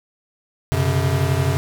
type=tone cluster; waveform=square; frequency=91.8 / 128.5 / 140.2 Hz; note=F#2 / C3 / C#3; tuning=-13 / -31 / +20 cents; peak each=-22 dBFS; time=0.72-1.57 s; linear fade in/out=0 ms; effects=none

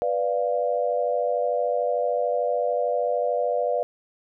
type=chord; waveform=sine; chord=B diminished; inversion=none; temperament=equal; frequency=493.9 / 587.3 / 698.5 Hz; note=B4 / D5 / F5; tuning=0 / 0 / 0 cents; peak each=-25 / -25 / -27 dBFS; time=0.02-3.83 s; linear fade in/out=0 ms; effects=none

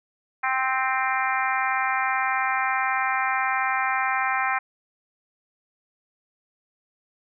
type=harmonic tone with a mistuned harmonic; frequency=261.6 Hz; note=C4; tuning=in tune; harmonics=3 / 4 / 5 / 6 / 7 / 8 / 9; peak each=-27 / -28 / -29 / -30 / -30 / -31 / -32 dBFS; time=0.43-4.59 s; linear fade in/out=10 ms; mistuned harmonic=9; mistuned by=+23 cents; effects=none

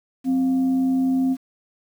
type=tone with frequency modulation; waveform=sine; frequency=261.6 Hz; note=C4; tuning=in tune; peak=-17 dBFS; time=0.24-1.37 s; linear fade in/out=50 ms; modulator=444 Hz; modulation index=0.21; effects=8-bit

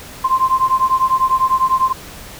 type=beating tone pair; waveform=sine; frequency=1041 / 1051 Hz; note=C6 / C6; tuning=-9 / +7 cents; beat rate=10 Hz; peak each=-15 dBFS; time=0.24-1.93 s; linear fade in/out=10 ms; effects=pink hiss -35 dBFS RMS until 2.39 s

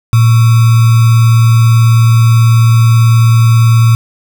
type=tone with sample-and-hold; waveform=sine; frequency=114.8 Hz; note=A#2; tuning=26 cents flat; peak=-3 dBFS; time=0.13-3.95 s; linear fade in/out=0 ms; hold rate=1225 Hz; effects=none

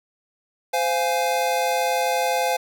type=chord; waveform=square; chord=F minor; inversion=second; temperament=equal with one note detuned; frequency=516.6 / 698.5 / 830.6 Hz; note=C5 / F5 / Ab5; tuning=-22 / 0 / 0 cents; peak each=-25 dBFS; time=0.73-2.57 s; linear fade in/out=10 ms; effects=none

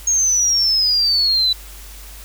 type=exponential sweep; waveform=sine; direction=down; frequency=6580 to 3951 Hz; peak=-13 dBFS; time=0.07-1.53 s; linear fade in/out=5 ms; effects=added 50 Hz sine -36 dBFS peak until 2.24 s + white hiss -40 dBFS RMS until 2.24 s

